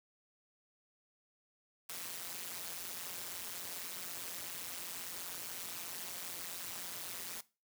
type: noise with amplitude modulation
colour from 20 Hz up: white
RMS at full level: -40 dBFS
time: 1.89-7.41 s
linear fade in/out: 5 ms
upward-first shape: sine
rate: 176 Hz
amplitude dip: 95%
effects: noise-tail reverb RT60 0.3 s tail -19 dB re dry + high-pass 100 Hz 12 dB/octave